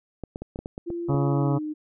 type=clicks; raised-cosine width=2 ms; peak=-20 dBFS; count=10; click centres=0.237 / 0.359 / 0.42 / 0.559 / 0.59 / 0.659 / 0.779 / 0.903 / 1.094 / 1.145 s
type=tone with pitch glide; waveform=sine; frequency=342.5 to 305.1 Hz; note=F4 to D#4; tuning=-34 to -34 cents; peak=-28 dBFS; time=0.86-1.74 s; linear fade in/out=20 ms; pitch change=-200 cents; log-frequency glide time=1.28-1.59 s
type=harmonic tone; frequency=140 Hz; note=C#3; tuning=18 cents sharp; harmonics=1 / 2 / 3 / 4 / 5 / 6 / 7 / 8 / 9; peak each=-22 / -28 / -32 / -34 / -36 / -38 / -39 / -40 / -41 dBFS; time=1.08-1.59 s; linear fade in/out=20 ms
effects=none